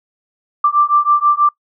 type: beating tone pair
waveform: sine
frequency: 1174.7 / 1180.9 Hz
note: D6 / D6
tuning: 0 / +9 cents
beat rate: 6.2 Hz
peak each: -13 dBFS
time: 0.64-1.49 s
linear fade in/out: 5 ms
effects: noise-tail reverb RT60 0.1 s tail -23 dB re dry